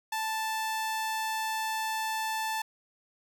sawtooth tone, 880 Hz, A5, in tune, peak -26 dBFS, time 0.12-2.62 s, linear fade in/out 5 ms, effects none

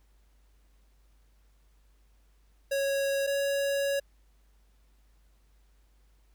square tone pair in turn, 552 / 557.8 Hz, C#5 / C#5, -7 / +11 cents, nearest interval unison, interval 18 cents, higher second, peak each -27 dBFS, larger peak neither, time 2.71-3.27 / 3.27-4 s, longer second, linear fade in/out 10 ms, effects added 50 Hz sine -60 dBFS peak until 6.34 s + pink hiss -72 dBFS RMS until 6.34 s

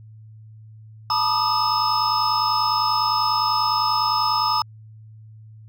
triangle tone cluster, 874 / 971 / 1198 / 1248 / 5190 Hz, A5 / B5 / D6 / D#6 / E8, -12 / -30 / +34 / +5 / -28 cents, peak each -23 dBFS, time 1.1-4.62 s, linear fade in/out 2 ms, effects added 109 Hz sine -41 dBFS peak until 5.68 s

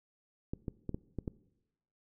clicks, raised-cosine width 3 ms, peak -23 dBFS, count 6, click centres 0.535 / 0.682 / 0.893 / 0.945 / 1.187 / 1.278 s, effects noise-tail reverb RT60 0.9 s tail -20 dB re dry

